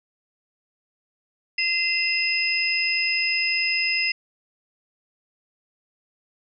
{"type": "tone cluster", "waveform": "sine", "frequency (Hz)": [2069, 2553, 2728, 5060], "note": ["C7", "D#7", "F7", "D#8"], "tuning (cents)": [-20, 44, -41, 28], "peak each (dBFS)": [-25, -33, -25, -25], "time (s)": [1.58, 4.12], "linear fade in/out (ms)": 5, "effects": []}